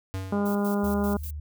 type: tone with exponential decay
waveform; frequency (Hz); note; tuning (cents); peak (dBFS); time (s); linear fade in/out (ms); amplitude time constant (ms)
square; 95; F#2; +46; -28; 0.14-0.88; 0; 160
type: harmonic tone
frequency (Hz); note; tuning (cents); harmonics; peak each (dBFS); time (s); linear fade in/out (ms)
203.1; G#3; -38; 1 / 2 / 3 / 4 / 5 / 6 / 7; -24 / -30 / -34 / -36 / -38 / -40 / -41; 0.32-1.17; 5
type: noise with tremolo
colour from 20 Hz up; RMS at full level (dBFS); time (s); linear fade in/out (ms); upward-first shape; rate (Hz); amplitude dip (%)
violet; -40; 0.45-1.31; 10; square; 5.1; 80
type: tone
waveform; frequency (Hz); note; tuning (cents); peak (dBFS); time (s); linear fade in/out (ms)
sine; 74.6; D2; +28; -32; 0.83-1.4; 5
effects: none